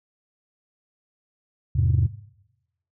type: chord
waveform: sine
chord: E augmented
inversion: none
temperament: just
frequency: 82.41 / 103.01 / 128.76 Hz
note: E2 / G#2 / B#2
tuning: 0 / -14 / -27 cents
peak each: -21 dBFS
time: 1.75-2.07 s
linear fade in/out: 10 ms
effects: noise-tail reverb RT60 0.9 s tail -19 dB re dry + tanh soft clip ceiling -11 dBFS